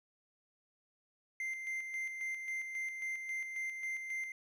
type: tone with tremolo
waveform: triangle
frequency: 2088 Hz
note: C7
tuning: 4 cents flat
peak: -34 dBFS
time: 1.4-4.32 s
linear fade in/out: 2 ms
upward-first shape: square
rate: 3.7 Hz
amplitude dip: 45%
effects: none